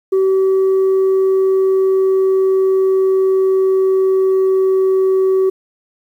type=tone with pitch glide; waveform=sine; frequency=382.3 to 379.7 Hz; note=G4 to F#4; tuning=-43 to +45 cents; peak=-8 dBFS; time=0.12-5.5 s; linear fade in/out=10 ms; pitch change=-12 cents; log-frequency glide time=0.77-5.2 s; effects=tanh soft clip ceiling -9 dBFS + 8-bit